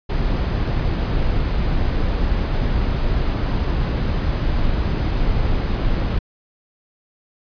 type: noise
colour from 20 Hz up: brown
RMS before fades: -19 dBFS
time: 0.09-6.19 s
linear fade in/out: 10 ms
effects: resampled to 11025 Hz